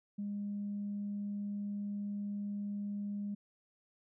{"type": "tone", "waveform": "sine", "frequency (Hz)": 203.8, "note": "G#3", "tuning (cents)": -32, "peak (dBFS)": -35, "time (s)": [0.18, 3.35], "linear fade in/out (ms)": 10, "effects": ["tanh soft clip ceiling -31 dBFS"]}